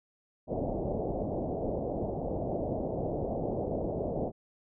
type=low-pass noise; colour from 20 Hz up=white; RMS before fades=-33 dBFS; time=0.47-4.32 s; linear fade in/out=50 ms; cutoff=700 Hz; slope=48 dB/octave; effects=none